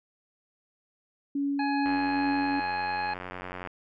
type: tone with tremolo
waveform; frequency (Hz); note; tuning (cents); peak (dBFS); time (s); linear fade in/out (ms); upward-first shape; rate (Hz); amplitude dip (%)
sine; 281.5; C#4; +27; -25; 1.35-2.6; 5; sine; 2.4; 25
type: harmonic tone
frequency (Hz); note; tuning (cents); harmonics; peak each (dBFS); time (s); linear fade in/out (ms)
839; G#5; +17; 1 / 2 / 3 / 5; -29 / -35 / -39 / -43; 1.59-3.14; 5
type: click train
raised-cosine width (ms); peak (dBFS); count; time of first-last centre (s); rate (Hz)
0.5; -22; 166; 1.86-3.673; 91
effects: none